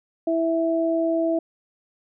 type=tone pair together; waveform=sine; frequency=329 / 658 Hz; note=E4 / E5; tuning=-3 / -3 cents; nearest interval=octave; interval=1200 cents; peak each=-22 dBFS; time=0.27-1.39 s; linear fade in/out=5 ms; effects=none